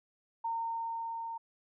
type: tone with level ramp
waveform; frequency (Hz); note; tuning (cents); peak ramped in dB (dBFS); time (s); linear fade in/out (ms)
sine; 916; A#5; -31; -31 to -37; 0.44-1.38; 10
effects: none